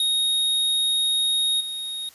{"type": "tone with level steps", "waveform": "square", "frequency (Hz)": 3737, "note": "A#7", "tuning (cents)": 4, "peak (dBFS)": [-20, -29], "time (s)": [0, 2.09], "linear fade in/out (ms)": 2, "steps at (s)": 1.6, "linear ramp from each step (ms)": 10, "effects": ["white hiss -51 dBFS RMS until 2.14 s", "resampled to 32000 Hz"]}